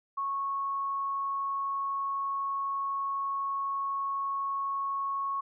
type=tone; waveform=sine; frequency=1102 Hz; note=C#6; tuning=11 cents flat; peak=-29 dBFS; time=0.17-5.41 s; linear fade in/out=10 ms; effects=none